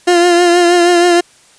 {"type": "tone with vibrato", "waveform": "30% pulse", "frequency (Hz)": 349.2, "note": "F4", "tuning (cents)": 0, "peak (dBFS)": -4, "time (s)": [0.07, 1.21], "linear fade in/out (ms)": 10, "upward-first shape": "triangle", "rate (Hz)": 6.3, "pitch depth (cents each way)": 41, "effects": ["white hiss -46 dBFS RMS until 1.58 s", "resampled to 22050 Hz"]}